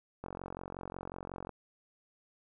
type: click train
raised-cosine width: 1 ms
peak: -27 dBFS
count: 58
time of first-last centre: 0.24-1.493 s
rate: 45.5 Hz
effects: none